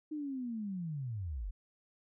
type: linear sweep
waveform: sine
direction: down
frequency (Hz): 311.1 to 38.89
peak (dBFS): -36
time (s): 0.11-1.51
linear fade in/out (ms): 10
effects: none